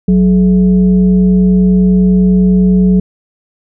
sine tone with frequency modulation, 185 Hz, F#3, in tune, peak -5 dBFS, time 0.08-3 s, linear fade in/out 5 ms, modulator 240 Hz, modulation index 0.46, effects none

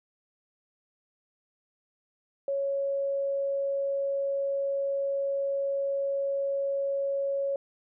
sine tone, 554 Hz, C#5, 1 cent flat, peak -26 dBFS, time 2.48-7.56 s, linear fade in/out 2 ms, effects none

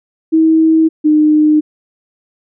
sine tone pair in turn, 320.4 / 304.7 Hz, E4 / D#4, -49 / -36 cents, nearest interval minor second, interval 87 cents, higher first, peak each -6 dBFS, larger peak neither, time 0.32-0.89 / 1.04-1.61 s, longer neither, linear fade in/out 20 ms, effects none

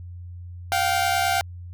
sawtooth tone pair together, 704 / 773.4 Hz, F5 / G5, +14 / -24 cents, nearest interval major second, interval 162 cents, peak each -19 dBFS, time 0.72-1.41 s, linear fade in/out 0 ms, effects added 88 Hz sine -35 dBFS peak until 1.73 s

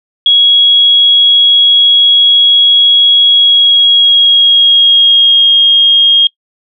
sine tone with pitch glide, 3322 to 3250 Hz, G#7 to G#7, 0 to -38 cents, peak -3 dBFS, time 0.26-6.27 s, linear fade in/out 2 ms, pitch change -38 cents, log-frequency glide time 3.25-5.53 s, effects noise-tail reverb RT60 0.1 s tail -24 dB re dry

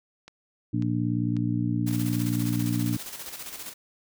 click train, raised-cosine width 0.2 ms, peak -27 dBFS, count 5, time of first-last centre 0.28-2.454 s, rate 1.84 Hz
harmonic tone, 59.1 Hz, A#1, 24 cents sharp, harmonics 2 / 3 / 4 / 5, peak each -27 / -31 / -30 / -29 dBFS, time 0.73-2.97 s, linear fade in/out 10 ms
white noise with tremolo, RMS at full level -37 dBFS, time 1.86-3.74 s, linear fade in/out 20 ms, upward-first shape square, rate 15 Hz, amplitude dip 50%
effects none

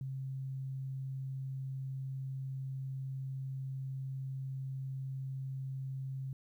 sine tone, 133.5 Hz, C3, 35 cents sharp, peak -37 dBFS, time 0.01-6.33 s, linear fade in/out 2 ms, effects 12-bit

